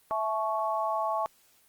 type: chord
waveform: sine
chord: A major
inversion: second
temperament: equal with one note detuned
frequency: 659.3 / 861.9 / 1108.7 Hz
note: E5 / A5 / C#6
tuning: 0 / -36 / 0 cents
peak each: -31 dBFS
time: 0.11-1.26 s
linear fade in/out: 0 ms
effects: white hiss -63 dBFS RMS until 1.68 s + Opus 32 kbps